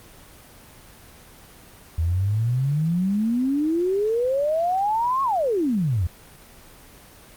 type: exponential two-way sweep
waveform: sine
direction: up then down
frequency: 79 to 1108.7 to 79 Hz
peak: -19 dBFS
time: 1.98-6.07 s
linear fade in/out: 5 ms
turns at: 5.23 s
effects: pink hiss -47 dBFS RMS until 7.36 s + Opus 24 kbps